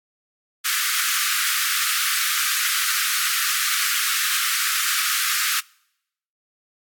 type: high-pass noise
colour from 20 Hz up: pink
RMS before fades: -22 dBFS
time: 0.64-5.61 s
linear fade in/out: 20 ms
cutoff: 1200 Hz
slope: 96 dB/octave
effects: noise-tail reverb RT60 0.8 s tail -26 dB re dry + AAC 64 kbps